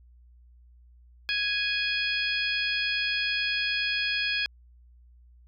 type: harmonic tone with a mistuned harmonic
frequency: 830.6 Hz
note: G#5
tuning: in tune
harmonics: 2 / 3 / 4 / 5 / 6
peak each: -31 / -29 / -32 / -35 / -35 dBFS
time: 1.29-4.46 s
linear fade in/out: 0 ms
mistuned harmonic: 5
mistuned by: +72 cents
effects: added 60 Hz sine -52 dBFS peak until 5.47 s